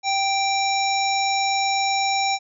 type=harmonic tone with a mistuned harmonic; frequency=784 Hz; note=G5; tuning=in tune; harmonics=1 / 3 / 5 / 7 / 9; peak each=-21 / -26 / -28 / -29 / -31 dBFS; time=0.03-2.39 s; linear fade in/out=50 ms; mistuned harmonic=9; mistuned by=-58 cents; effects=none